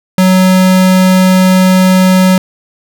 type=tone; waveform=square; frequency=185.9 Hz; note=F#3; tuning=8 cents sharp; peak=-5 dBFS; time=0.18-2.38 s; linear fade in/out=2 ms; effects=none